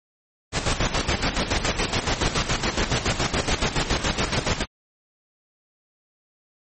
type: noise with tremolo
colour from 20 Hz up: pink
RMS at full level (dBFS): -21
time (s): 0.52-4.66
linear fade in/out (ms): 50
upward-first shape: square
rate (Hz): 7.1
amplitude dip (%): 65
effects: low-pass 12000 Hz 12 dB/octave + MP3 32 kbps